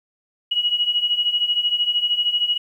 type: beating tone pair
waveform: sine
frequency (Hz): 2900 / 2913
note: F#7 / F#7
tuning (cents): -35 / -28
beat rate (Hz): 13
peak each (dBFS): -23 / -19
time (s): 0.51-2.58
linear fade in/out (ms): 10
effects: 9-bit